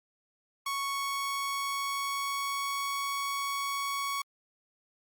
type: tone with pitch glide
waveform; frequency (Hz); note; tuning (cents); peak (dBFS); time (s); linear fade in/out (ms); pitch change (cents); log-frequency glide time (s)
sawtooth; 1108.7 to 1115.8; C#6 to C#6; 0 to +11; -27; 0.66-4.22; 5; +11; 0.89-3.06
effects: Opus 48 kbps